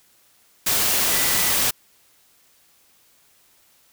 sine tone in noise, 1975.5 Hz, B6, in tune, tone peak -31 dBFS, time 1.11-1.51 s, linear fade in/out 10 ms, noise white, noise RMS -20 dBFS, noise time 0.66-1.71 s, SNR -14 dB, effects white hiss -58 dBFS RMS until 3.92 s

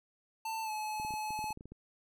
square tone with pitch glide, 890 to 857.2 Hz, A5 to A5, +20 to -45 cents, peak -36 dBFS, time 0.45-1.53 s, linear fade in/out 5 ms, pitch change -65 cents, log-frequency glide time 0.63-0.71 s
clicks, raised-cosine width 3 ms, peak -35 dBFS, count 12, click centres 0.999 / 1.049 / 1.107 / 1.139 / 1.306 / 1.391 / 1.442 / 1.506 / 1.574 / 1.609 / 1.656 / 1.72 s
effects none

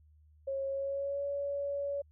sine tone with pitch glide, 544 to 565.1 Hz, C#5 to C#5, -33 to +33 cents, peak -32 dBFS, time 0.47-2.02 s, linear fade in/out 10 ms, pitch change +66 cents, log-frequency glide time 0.66-1.25 s, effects added 76 Hz sine -59 dBFS peak until 2.11 s

